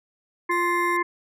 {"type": "harmonic tone", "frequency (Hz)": 349.2, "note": "F4", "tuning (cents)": 0, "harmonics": [1, 3, 5, 6], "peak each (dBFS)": [-26, -23, -30, -27], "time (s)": [0.49, 1.03], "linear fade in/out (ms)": 10}
{"type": "tone", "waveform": "5% pulse", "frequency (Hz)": 1864.7, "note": "A#6", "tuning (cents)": 0, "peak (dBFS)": -29, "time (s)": [0.51, 0.97], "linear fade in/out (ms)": 5}
{"effects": ["resampled to 32000 Hz"]}